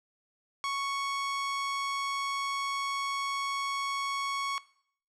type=tone; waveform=sawtooth; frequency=1108.7 Hz; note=C#6; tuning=in tune; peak=-26 dBFS; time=0.64-4.58 s; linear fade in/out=0 ms; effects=noise-tail reverb RT60 0.6 s tail -19 dB re dry + low-pass 7000 Hz 12 dB/octave